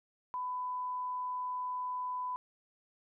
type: tone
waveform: sine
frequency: 1000 Hz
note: B5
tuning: 21 cents sharp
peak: -34 dBFS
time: 0.34-2.36 s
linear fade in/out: 0 ms
effects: none